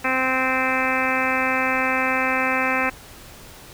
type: harmonic tone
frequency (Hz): 260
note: C4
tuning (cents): -11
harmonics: 1 / 2 / 3 / 4 / 5 / 6 / 7 / 8 / 9 / 10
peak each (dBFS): -28 / -28 / -28 / -28 / -28 / -28 / -28 / -28 / -28 / -28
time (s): 0.04-2.9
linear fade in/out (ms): 10
effects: pink hiss -43 dBFS RMS until 3.73 s